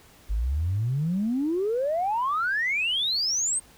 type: exponential sweep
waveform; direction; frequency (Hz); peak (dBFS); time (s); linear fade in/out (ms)
sine; up; 48.48 to 8680; -22; 0.29-3.6; 20
effects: tanh soft clip ceiling -18 dBFS + pink hiss -54 dBFS RMS until 3.77 s